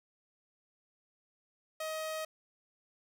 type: tone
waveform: sawtooth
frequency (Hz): 630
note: D#5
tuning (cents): +21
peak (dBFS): -32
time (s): 1.8-2.25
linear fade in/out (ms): 5
effects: none